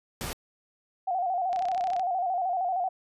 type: noise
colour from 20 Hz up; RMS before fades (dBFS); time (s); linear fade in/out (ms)
pink; -34; 0.21-0.33; 0
type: tone with vibrato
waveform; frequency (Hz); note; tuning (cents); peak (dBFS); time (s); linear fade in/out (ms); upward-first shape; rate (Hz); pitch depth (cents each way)
sine; 732; F#5; -19; -25; 1.07-2.89; 10; square; 13; 65
type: click train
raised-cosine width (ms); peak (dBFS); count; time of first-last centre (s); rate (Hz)
0.2; -24; 16; 1.53-1.996; 32.2
effects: resampled to 32000 Hz